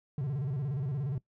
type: tone with vibrato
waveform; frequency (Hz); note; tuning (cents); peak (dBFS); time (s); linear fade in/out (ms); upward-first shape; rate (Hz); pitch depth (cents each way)
triangle; 137.1; C#3; -19; -28; 0.18-1.18; 2; square; 17; 140
effects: noise-tail reverb RT60 0.1 s tail -19 dB re dry